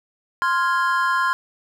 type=chord; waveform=triangle; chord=F minor; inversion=second; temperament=equal; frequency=1046.5 / 1396.9 / 1661.2 Hz; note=C6 / F6 / Ab6; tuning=0 / 0 / 0 cents; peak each=-18 / -21 / -23 dBFS; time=0.42-1.33 s; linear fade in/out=0 ms; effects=none